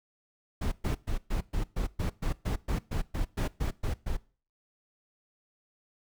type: noise bursts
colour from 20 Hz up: brown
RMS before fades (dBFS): -29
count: 16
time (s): 0.61-4.17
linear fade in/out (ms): 10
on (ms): 110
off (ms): 120
effects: noise-tail reverb RT60 0.4 s tail -21 dB re dry